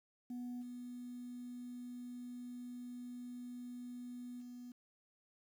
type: tone with level steps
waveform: sine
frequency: 245.4 Hz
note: B3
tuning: 11 cents flat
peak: -39 / -44 / -47 dBFS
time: 0.3-4.72 s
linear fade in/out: 5 ms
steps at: 0.61 / 4.4 s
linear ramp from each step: 20 ms
effects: tanh soft clip ceiling -40 dBFS + 11-bit